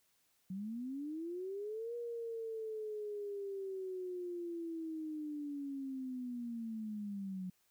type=linear two-way sweep; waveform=sine; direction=up then down; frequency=181.7 to 477.3 to 181.7 Hz; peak=-39 dBFS; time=0.5-7.5 s; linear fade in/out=5 ms; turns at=1.95 s; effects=white hiss -75 dBFS RMS until 7.7 s